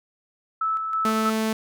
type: tone with tremolo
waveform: sine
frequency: 1309 Hz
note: E6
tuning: 13 cents flat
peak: -21 dBFS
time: 0.61-1.3 s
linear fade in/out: 5 ms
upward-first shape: square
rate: 3.1 Hz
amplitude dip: 40%
type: tone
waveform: sawtooth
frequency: 220 Hz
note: A3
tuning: in tune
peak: -18 dBFS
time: 1.05-1.53 s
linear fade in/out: 2 ms
effects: none